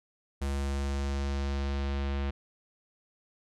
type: tone with low-pass filter sweep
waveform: square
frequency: 69.4 Hz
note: C#2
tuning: 3 cents sharp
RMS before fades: -31 dBFS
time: 0.41-2.31 s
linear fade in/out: 10 ms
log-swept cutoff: 10000 to 3100 Hz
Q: 1.2
effects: none